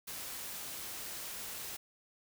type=noise; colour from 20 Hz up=white; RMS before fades=-43 dBFS; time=0.07-1.77 s; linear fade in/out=10 ms; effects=none